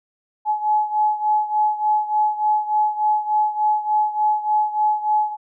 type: beating tone pair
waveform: sine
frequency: 849 / 852.4 Hz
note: G#5 / G#5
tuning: +38 / +45 cents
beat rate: 3.4 Hz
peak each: -18 / -22 dBFS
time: 0.45-5.37 s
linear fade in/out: 50 ms
effects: none